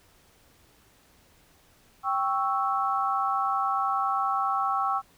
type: chord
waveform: sine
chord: C# diminished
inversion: second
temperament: equal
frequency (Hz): 784 / 1108.7 / 1318.5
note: G5 / C#6 / E6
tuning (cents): 0 / 0 / 0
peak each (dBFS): -28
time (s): 2.03-5.02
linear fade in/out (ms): 50
effects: pink hiss -60 dBFS RMS until 5.17 s